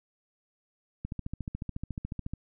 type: click train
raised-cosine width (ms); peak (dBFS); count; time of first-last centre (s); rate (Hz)
5; -22; 19; 1.05-2.336; 14
effects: none